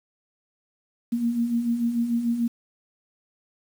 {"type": "beating tone pair", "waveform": "sine", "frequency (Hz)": [229.5, 236.3], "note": ["A#3", "A#3"], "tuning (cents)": [-27, 24], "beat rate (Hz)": 6.8, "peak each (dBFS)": [-30, -22], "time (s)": [1.12, 2.48], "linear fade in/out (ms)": 10, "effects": ["8-bit"]}